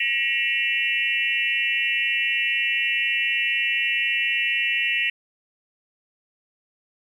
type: tone cluster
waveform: sine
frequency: 1909 / 2185 / 2393 / 2698 / 2928 Hz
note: A#6 / C#7 / D7 / E7 / F#7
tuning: +41 / -26 / +32 / +40 / -19 cents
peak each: -25 / -30 / -29 / -24 / -29 dBFS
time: 0-5.1 s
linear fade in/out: 5 ms
effects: 9-bit